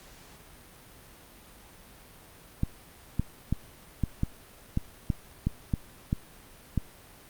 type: clicks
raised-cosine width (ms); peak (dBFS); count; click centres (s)
5; -13; 11; 2.634 / 3.196 / 3.526 / 4.037 / 4.234 / 4.774 / 5.102 / 5.47 / 5.738 / 6.129 / 6.777
effects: pink hiss -52 dBFS RMS until 7.29 s + Opus 48 kbps